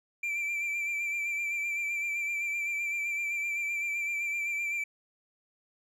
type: tone with vibrato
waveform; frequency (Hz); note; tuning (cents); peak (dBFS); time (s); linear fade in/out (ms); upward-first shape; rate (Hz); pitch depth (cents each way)
triangle; 2349; D7; 0; -28; 0.23-4.84; 5; sine; 7.8; 32
effects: none